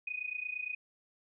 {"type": "tone with amplitude modulation", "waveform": "sine", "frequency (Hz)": 2489, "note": "D#7", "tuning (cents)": 0, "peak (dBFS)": -32, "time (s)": [0.07, 0.75], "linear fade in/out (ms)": 5, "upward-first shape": "sine", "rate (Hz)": 28.7, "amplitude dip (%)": 85, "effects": []}